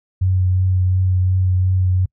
sine tone with vibrato, 92.5 Hz, F#2, in tune, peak -13 dBFS, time 0.21-2.06 s, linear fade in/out 10 ms, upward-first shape triangle, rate 2.8 Hz, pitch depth 19 cents each way, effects noise-tail reverb RT60 0.1 s tail -26 dB re dry

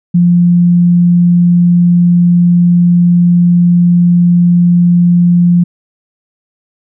sine tone, 174.61 Hz, F3, in tune, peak -4 dBFS, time 0.14-5.64 s, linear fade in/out 10 ms, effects none

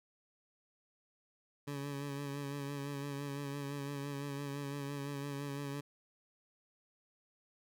20% pulse tone with vibrato, 141.4 Hz, C#3, 35 cents sharp, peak -34 dBFS, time 1.67-5.81 s, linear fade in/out 10 ms, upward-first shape sine, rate 5.9 Hz, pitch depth 31 cents each way, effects none

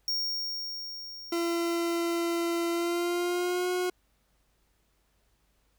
square tone with exponential decay, 5550 Hz, F8, 12 cents flat, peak -27 dBFS, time 0.08-3.3 s, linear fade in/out 1 ms, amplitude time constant 700 ms
40% pulse tone with pitch glide, 339.7 to 362 Hz, F4 to F#4, -48 to -38 cents, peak -26 dBFS, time 1.32-3.9 s, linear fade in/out 5 ms, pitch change +110 cents, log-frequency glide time 2.7-3.7 s
effects added 50 Hz sine -70 dBFS peak until 5.78 s + pink hiss -72 dBFS RMS until 5.78 s

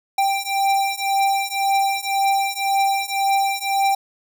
square beating tone pair, 785 / 786.9 Hz, G5 / G5, +2 / +6 cents, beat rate 1.9 Hz, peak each -22 / -21 dBFS, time 0.18-3.95 s, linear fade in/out 5 ms, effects none

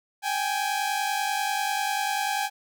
sawtooth tone pair together, 784 / 834.2 Hz, G5 / G#5, 0 / +7 cents, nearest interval minor second, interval 107 cents, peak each -24 dBFS, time 0.22-2.5 s, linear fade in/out 50 ms, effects none

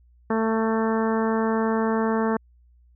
harmonic tone, 222.7 Hz, A3, 21 cents sharp, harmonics 1 / 2 / 3 / 4 / 5 / 6 / 7 / 8, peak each -23 / -25 / -32 / -30 / -32 / -36 / -37 / -38 dBFS, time 0.3-2.37 s, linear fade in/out 5 ms, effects added 60 Hz sine -53 dBFS peak until 2.95 s

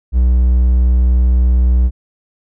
triangle tone, 61.74 Hz, B1, in tune, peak -6 dBFS, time 0.12-1.91 s, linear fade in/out 50 ms, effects none

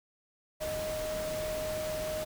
sine tone in noise, 621 Hz, D#5, 3 cents flat, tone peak -33 dBFS, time 0.6-2.25 s, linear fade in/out 20 ms, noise pink, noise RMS -40 dBFS, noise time 0.6-2.25 s, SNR +4 dB, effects none

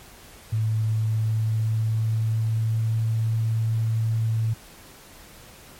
sine tone with pitch glide, 110 to 112.18 Hz, A2 to A2, 0 to +34 cents, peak -20 dBFS, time 0.52-4.54 s, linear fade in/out 10 ms, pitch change +34 cents, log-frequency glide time 1.03-3.09 s, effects pink hiss -47 dBFS RMS until 5.79 s + MP3 64 kbps

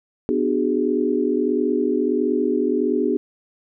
sine chord, G# half-diminished seventh, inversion first, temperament just, 249.2 / 299 / 373.8 / 415.3 Hz, B3 / D4 / F#4 / G#4, +16 / +31 / +18 / 0 cents, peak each -23 dBFS, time 0.29-3.17 s, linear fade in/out 0 ms, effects none

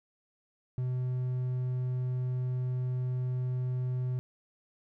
triangle tone, 126.5 Hz, B2, 42 cents sharp, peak -27 dBFS, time 0.78-4.19 s, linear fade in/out 0 ms, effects none

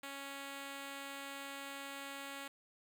5% pulse tone, 277.2 Hz, C#4, in tune, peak -33 dBFS, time 0.03-2.48 s, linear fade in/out 5 ms, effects none

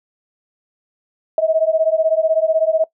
sine beating tone pair, 633 / 649 Hz, D#5 / E5, +30 / -27 cents, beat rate 16 Hz, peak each -16 dBFS, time 1.38-2.84 s, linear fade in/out 2 ms, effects noise-tail reverb RT60 0.1 s tail -19 dB re dry

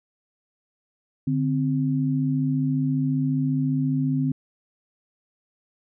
sine tone pair together, 146.83 / 261.5 Hz, D3 / C4, 0 / -1 cents, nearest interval minor seventh, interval 999 cents, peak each -23 dBFS, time 1.27-4.32 s, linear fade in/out 5 ms, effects none

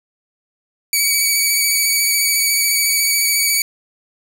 10% pulse tone with vibrato, 2270 Hz, C#7, 41 cents sharp, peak -5 dBFS, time 0.93-3.62 s, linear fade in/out 2 ms, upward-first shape square, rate 14 Hz, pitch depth 19 cents each way, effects none

